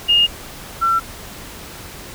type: tone pair in turn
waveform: sine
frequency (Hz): 2840 / 1348.8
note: F7 / E6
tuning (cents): +28 / +39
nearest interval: octave + minor second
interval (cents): 1289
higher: first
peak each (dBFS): -10 / -13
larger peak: first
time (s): 0.08-0.27 / 0.81-1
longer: neither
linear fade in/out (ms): 20
effects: pink hiss -35 dBFS RMS until 2.14 s